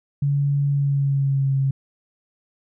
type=tone with pitch glide; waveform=sine; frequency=141.8 to 135.79 Hz; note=C#3 to C#3; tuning=+40 to -35 cents; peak=-17 dBFS; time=0.22-1.71 s; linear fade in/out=5 ms; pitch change=-75 cents; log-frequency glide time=0.7-1.54 s; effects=none